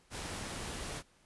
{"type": "noise", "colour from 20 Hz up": "pink", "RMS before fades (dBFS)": -41, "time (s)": [0.1, 1.03], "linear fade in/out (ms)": 50, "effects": ["pink hiss -67 dBFS RMS until 1.25 s", "resampled to 24000 Hz"]}